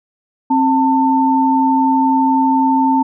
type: tone pair together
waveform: sine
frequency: 265.8 / 894 Hz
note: C4 / A5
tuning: +27 / +27 cents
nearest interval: octave + major sixth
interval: 2100 cents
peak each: -13 dBFS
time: 0.5-3.03 s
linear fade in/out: 10 ms
effects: none